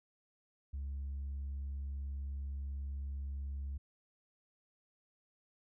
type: tone with tanh clipping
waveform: triangle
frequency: 69.3 Hz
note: C#2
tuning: in tune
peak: -38 dBFS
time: 0.73-3.78 s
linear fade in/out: 10 ms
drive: 6 dB
effects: none